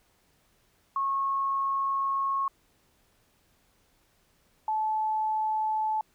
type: tone pair in turn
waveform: sine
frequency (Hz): 1093 / 867.5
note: C#6 / A5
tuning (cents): -25 / -25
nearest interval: major third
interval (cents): 400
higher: first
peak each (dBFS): -25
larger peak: neither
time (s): 0.96-2.48 / 4.68-6.01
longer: first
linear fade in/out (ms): 2
effects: pink hiss -67 dBFS RMS until 6.14 s